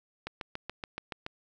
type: click train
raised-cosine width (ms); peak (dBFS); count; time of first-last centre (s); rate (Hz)
0.3; -20; 8; 0.27-1.264; 7.04
effects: none